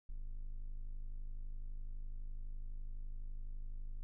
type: tone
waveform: triangle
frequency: 25.96 Hz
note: G#0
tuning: in tune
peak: -38 dBFS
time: 0.09-4.03 s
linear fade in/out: 0 ms
effects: none